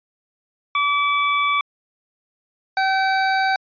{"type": "tone pair in turn", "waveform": "25% pulse", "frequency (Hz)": [1151, 768.2], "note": ["D6", "G5"], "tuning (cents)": [-35, -35], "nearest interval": "perfect fifth", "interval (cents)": 700, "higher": "first", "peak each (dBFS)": -13, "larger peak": "neither", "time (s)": [[0.75, 1.61], [2.77, 3.56]], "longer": "first", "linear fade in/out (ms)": 2, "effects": ["resampled to 11025 Hz"]}